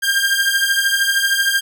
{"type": "beating tone pair", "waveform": "sawtooth", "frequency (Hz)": [1595, 1608], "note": ["G6", "G6"], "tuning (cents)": [30, 44], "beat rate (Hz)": 13, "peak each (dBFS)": -14, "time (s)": [0.02, 1.61], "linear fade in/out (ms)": 20, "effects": []}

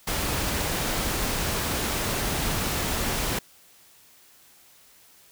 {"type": "noise", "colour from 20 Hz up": "pink", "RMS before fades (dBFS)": -27, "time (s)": [0.07, 3.39], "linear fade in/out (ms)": 5, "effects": ["white hiss -55 dBFS RMS until 5.31 s"]}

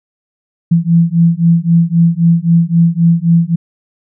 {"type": "beating tone pair", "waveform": "sine", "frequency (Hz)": [166.3, 170.1], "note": ["E3", "F3"], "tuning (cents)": [16, -45], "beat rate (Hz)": 3.8, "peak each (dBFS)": -10, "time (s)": [0.71, 3.56], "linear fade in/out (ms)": 10, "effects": []}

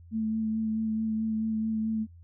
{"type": "tone with vibrato", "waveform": "sine", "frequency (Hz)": 220, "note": "A3", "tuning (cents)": 0, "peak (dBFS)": -26, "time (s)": [0.11, 2.07], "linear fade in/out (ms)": 50, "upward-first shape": "sine", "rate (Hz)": 4.6, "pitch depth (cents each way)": 16, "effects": ["noise-tail reverb RT60 0.1 s tail -25 dB re dry", "added 85 Hz sine -48 dBFS peak until 2.23 s"]}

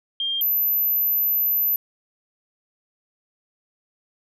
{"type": "tone pair in turn", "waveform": "sine", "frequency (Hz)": [3200, 12082], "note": ["G7", "F#9"], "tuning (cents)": [35, 35], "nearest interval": "octave + major seventh", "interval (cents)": 2300, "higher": "second", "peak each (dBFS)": [-22, -18], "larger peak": "second", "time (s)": [[0.2, 0.41], [0.41, 1.76]], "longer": "second", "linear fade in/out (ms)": 2, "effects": []}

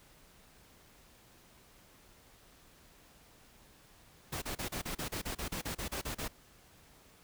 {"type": "noise bursts", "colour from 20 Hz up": "pink", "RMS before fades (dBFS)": -38, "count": 15, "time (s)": [4.32, 6.282], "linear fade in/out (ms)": 10, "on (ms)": 100, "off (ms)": 33, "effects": ["pink hiss -61 dBFS RMS until 7.23 s"]}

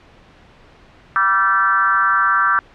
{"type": "tone with frequency modulation", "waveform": "sine", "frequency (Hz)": 1358, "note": "F6", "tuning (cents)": -49, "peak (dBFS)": -12, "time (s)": [1.16, 2.59], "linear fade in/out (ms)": 0, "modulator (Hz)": 194, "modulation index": 1.4, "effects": ["pink hiss -47 dBFS RMS until 2.74 s", "low-pass 3000 Hz 12 dB/octave"]}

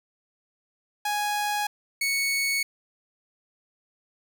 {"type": "tone pair in turn", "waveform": "sawtooth", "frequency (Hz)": [830.6, 2217], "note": ["G#5", "C#7"], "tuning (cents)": [0, 0], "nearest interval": "octave + perfect fourth", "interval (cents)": 1700, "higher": "second", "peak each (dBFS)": [-21, -20], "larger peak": "second", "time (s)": [[1.05, 1.67], [2.01, 2.63]], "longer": "neither", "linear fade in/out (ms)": 5, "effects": []}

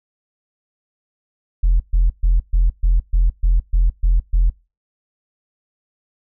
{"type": "tone bursts", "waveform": "sine", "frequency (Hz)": 42.11, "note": "E1", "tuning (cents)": 38, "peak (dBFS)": -9, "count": 10, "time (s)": [1.63, 4.5], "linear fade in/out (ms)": 10, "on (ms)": 170, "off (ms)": 130, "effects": ["noise-tail reverb RT60 0.3 s tail -25 dB re dry", "tanh soft clip ceiling -8 dBFS"]}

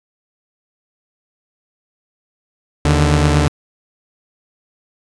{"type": "tone pair together", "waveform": "sawtooth", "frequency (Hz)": [77.73, 146.83], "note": ["D#2", "D3"], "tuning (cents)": [-1, 0], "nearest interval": "major seventh", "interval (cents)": 1101, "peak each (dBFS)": -10, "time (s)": [2.85, 3.48], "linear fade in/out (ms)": 0, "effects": ["resampled to 22050 Hz"]}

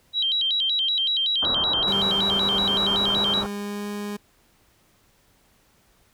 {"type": "tone with vibrato", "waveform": "sine", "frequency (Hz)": 3500, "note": "A7", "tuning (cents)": -10, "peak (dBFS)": -20, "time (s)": [0.13, 3.44], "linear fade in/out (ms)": 50, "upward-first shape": "square", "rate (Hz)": 5.3, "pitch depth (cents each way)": 180}
{"type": "low-pass noise", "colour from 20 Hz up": "white", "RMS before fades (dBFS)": -31, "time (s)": [1.42, 3.47], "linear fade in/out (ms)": 10, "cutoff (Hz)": 1400, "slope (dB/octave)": 48}
{"type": "tone with pitch glide", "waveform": "30% pulse", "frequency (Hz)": [197, 205.7], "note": ["G3", "G#3"], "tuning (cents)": [9, -16], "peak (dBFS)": -26, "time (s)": [1.87, 4.17], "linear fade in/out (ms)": 10, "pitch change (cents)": 75, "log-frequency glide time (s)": [2.48, 3.88]}
{"effects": ["pink hiss -61 dBFS RMS until 6.13 s"]}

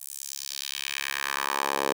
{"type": "tone with high-pass filter sweep", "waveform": "10% pulse", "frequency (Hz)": 69.3, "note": "C#2", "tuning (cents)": 0, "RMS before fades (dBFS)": -31, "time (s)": [0, 1.93], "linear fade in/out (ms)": 10, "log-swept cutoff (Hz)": [10000, 530], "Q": 1.6, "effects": []}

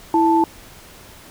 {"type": "tone pair together", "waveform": "sine", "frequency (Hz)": [329.6, 879.9], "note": ["E4", "A5"], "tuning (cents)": [0, 0], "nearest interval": "octave + perfect fourth", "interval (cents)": 1700, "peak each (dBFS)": -15, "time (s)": [0.14, 0.44], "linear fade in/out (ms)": 2, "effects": ["pink hiss -43 dBFS RMS until 1.3 s"]}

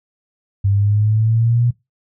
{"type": "exponential sweep", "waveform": "sine", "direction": "up", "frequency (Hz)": [98, 121.8], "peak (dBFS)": -12, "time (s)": [0.64, 1.71], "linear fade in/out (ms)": 10, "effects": ["noise-tail reverb RT60 0.2 s tail -20 dB re dry"]}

